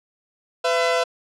sawtooth tone pair together, 504 / 672.8 Hz, B4 / E5, +35 / +35 cents, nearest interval perfect fourth, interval 500 cents, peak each -17 dBFS, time 0.64-1.04 s, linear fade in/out 10 ms, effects low-pass 6000 Hz 12 dB/octave

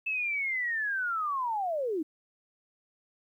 sine linear sweep, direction down, 2637 to 290.6 Hz, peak -28 dBFS, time 0.06-2.03 s, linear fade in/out 10 ms, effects 11-bit

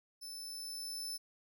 sawtooth tone with level ramp, 5274 Hz, E8, in tune, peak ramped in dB -42 to -36 dBFS, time 0.21-1.18 s, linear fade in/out 20 ms, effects none

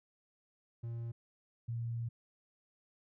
triangle / sine tone pair in turn, 116.7 / 116.7 Hz, A#2 / A#2, +2 / +2 cents, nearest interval unison, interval 0 cents, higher neither, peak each -36 / -35 dBFS, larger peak second, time 0.83-1.12 / 1.68-2.09 s, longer second, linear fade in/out 10 ms, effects none

